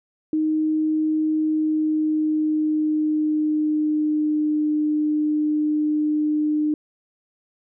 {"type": "tone with pitch glide", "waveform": "sine", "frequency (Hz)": [311.1, 302.6], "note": ["D#4", "D#4"], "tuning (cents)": [0, -48], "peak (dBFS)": -18, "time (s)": [0.33, 6.74], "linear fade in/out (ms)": 2, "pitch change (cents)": -48, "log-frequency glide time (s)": [1.37, 4.72], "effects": []}